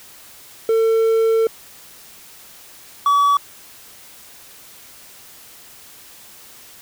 triangle tone pair in turn, 450 / 1139.8 Hz, A4 / C#6, +39 / +48 cents, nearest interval octave + major third, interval 1609 cents, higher second, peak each -11 / -10 dBFS, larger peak second, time 0.69-1.47 / 3.06-3.37 s, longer first, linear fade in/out 2 ms, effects white hiss -43 dBFS RMS until 6.81 s

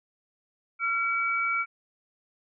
sine tone pair together, 1370 / 2282 Hz, F6 / C#7, -34 / +50 cents, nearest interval major sixth, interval 884 cents, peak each -27 dBFS, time 0.79-1.66 s, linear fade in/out 50 ms, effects none

